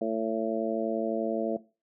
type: harmonic tone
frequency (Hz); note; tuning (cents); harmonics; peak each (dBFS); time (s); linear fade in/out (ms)
111.6; A2; +25; 2 / 3 / 4 / 5 / 6; -33 / -33 / -33 / -33 / -33; 0.01-1.57; 5
effects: noise-tail reverb RT60 0.3 s tail -18 dB re dry